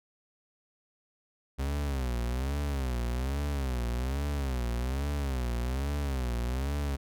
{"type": "tone with vibrato", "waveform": "40% pulse", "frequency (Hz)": 65.41, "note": "C2", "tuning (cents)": 0, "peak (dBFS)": -28, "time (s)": [1.58, 6.97], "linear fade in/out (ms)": 20, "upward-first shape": "sine", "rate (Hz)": 1.2, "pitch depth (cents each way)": 180, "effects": []}